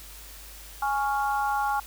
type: chord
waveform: sine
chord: Db major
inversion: second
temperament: equal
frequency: 830.6 / 1108.7 / 1396.9 Hz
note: Ab5 / Db6 / F6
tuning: 0 / 0 / 0 cents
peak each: -25 / -31 / -31 dBFS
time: 0.82-1.8 s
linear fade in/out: 5 ms
effects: added 50 Hz sine -46 dBFS peak until 1.86 s + white hiss -46 dBFS RMS until 1.86 s